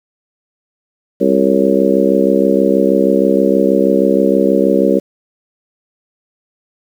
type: harmonic tone with a mistuned harmonic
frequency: 66.3 Hz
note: C2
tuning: 23 cents sharp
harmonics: 3 / 4 / 5 / 6 / 7 / 8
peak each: -16 / -16 / -16 / -16 / -16 / -16 dBFS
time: 1.2-5 s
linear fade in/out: 20 ms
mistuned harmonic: 8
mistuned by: +75 cents
effects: 7-bit